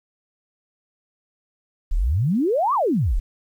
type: exponential two-way sweep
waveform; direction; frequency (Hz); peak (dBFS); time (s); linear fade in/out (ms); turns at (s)
sine; up then down; 30.43 to 1212 to 30.43; -17; 1.91-3.2; 10; 2.74
effects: 9-bit